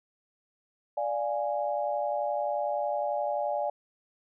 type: chord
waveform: sine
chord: D diminished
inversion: none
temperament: equal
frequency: 587.3 / 698.5 / 830.6 Hz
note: D5 / F5 / Ab5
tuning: 0 / 0 / 0 cents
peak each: -30 / -33 / -32 dBFS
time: 0.97-3.7 s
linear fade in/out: 5 ms
effects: none